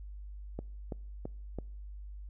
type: click train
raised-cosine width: 2 ms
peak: -24 dBFS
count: 4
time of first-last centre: 0.59-1.587 s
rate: 3.01 Hz
effects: noise-tail reverb RT60 0.7 s tail -26 dB re dry + added 50 Hz sine -42 dBFS peak until 2.29 s